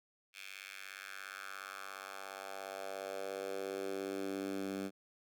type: tone with high-pass filter sweep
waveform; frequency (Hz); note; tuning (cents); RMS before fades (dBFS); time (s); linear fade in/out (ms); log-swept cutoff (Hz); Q
10% pulse; 97.1; G2; -16; -43; 0.33-4.91; 50; 2500 to 220; 2.4
effects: none